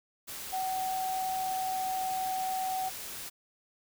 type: tone in noise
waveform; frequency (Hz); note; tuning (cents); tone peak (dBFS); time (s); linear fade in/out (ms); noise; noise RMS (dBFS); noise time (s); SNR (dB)
sine; 754; F#5; +32; -30; 0.52-2.9; 20; white; -41; 0.27-3.3; +8
effects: none